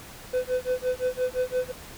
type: tone with tremolo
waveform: triangle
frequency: 505 Hz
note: B4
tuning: 39 cents sharp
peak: -19 dBFS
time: 0.33-1.72 s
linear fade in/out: 10 ms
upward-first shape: sine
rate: 5.8 Hz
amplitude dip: 100%
effects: pink hiss -44 dBFS RMS until 1.97 s